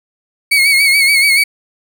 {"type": "tone with vibrato", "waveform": "35% pulse", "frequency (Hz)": 2216, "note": "C#7", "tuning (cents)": -1, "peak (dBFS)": -6, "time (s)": [0.51, 1.44], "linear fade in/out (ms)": 10, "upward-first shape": "sine", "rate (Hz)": 7, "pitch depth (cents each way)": 59, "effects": []}